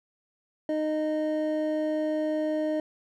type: tone pair together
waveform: triangle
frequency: 308.5 / 617 Hz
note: D#4 / D#5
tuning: -15 / -15 cents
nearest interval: octave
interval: 1200 cents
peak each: -26 dBFS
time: 0.69-2.8 s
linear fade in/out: 2 ms
effects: none